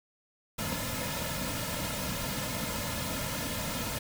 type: noise with comb filter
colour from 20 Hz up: pink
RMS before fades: -34 dBFS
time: 0.58-3.99 s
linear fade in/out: 10 ms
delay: 2.6 ms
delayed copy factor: -0.75
effects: none